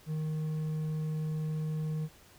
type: tone with hard clipping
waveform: triangle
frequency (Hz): 155.56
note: D#3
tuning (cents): 0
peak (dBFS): -32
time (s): 0.06-2.09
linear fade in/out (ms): 50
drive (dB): 7
effects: pink hiss -58 dBFS RMS until 2.38 s